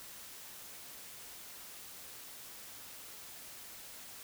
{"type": "silence", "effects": ["white hiss -50 dBFS RMS until 4.23 s"]}